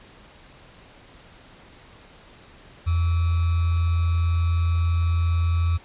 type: tone with sample-and-hold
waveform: sine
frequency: 84.2 Hz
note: E2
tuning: 37 cents sharp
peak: -18 dBFS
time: 2.86-5.78 s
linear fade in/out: 20 ms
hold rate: 1225 Hz
effects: pink hiss -49 dBFS RMS until 5.84 s + resampled to 8000 Hz